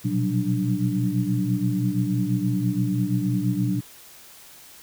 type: tone cluster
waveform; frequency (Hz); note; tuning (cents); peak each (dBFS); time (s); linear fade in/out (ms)
sine; 120.3 / 126.4 / 182.5 / 191.2 / 294.6; B2 / B2 / F#3 / G3 / D4; -45 / +41 / -24 / -43 / +6; -27; 0.04-3.81; 20
effects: white hiss -47 dBFS RMS until 4.82 s